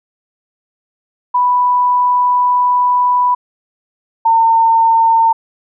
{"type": "tone pair in turn", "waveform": "sine", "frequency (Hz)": [987.8, 907.9], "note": ["B5", "A#5"], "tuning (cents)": [0, -46], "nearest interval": "minor second", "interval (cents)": 146, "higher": "first", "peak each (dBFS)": [-9, -7], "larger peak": "second", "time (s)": [[1.34, 3.35], [4.25, 5.33]], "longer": "first", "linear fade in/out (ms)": 10, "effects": []}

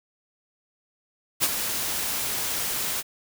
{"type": "noise with ADSR envelope", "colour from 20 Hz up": "white", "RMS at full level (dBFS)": -20, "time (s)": [1.4, 3.03], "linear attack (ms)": 35, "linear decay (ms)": 41, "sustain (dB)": -8, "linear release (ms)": 36, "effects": []}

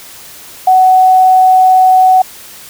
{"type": "tone", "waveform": "sine", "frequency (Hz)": 747, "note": "F#5", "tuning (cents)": 16, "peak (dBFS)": -3, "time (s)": [0.67, 2.22], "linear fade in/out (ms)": 5, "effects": ["white hiss -33 dBFS RMS until 2.69 s"]}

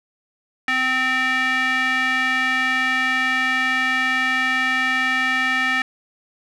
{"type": "tone with band-pass filter", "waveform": "square", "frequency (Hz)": 258.9, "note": "C4", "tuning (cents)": -18, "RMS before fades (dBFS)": -20, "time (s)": [0.68, 5.82], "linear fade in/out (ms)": 2, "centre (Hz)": 2000, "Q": 3.8, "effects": []}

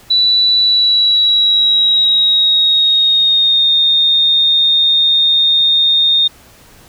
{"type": "tone with pitch glide", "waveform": "sine", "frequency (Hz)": [3958, 3672], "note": ["B7", "A#7"], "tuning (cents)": [3, -27], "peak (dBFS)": -8, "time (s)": [0.1, 6.28], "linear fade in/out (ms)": 10, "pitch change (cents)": -130, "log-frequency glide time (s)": [0.59, 3.7], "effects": ["pink hiss -43 dBFS RMS until 6.88 s"]}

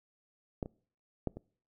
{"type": "clicks", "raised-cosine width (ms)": 2, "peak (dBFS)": [-20, -30, -18, -29], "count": 4, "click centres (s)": [0.628, 0.659, 1.273, 1.37], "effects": ["noise-tail reverb RT60 0.5 s tail -25 dB re dry"]}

